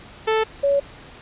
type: tone pair in turn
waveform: sawtooth / sine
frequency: 440 / 561.9 Hz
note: A4 / C#5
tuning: 0 / +23 cents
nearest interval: major third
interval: 423 cents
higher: second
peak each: -13 / -15 dBFS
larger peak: first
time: 0.27-0.44 / 0.63-0.8 s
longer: neither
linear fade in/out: 10 ms
effects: pink hiss -43 dBFS RMS until 1.21 s + resampled to 8000 Hz